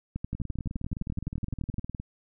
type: two click trains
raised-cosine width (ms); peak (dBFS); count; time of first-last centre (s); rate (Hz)
5; -23 / -19; 33 / 20; 0.35-1.999 / 0.16-1.784; 19.4 / 11.7
effects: none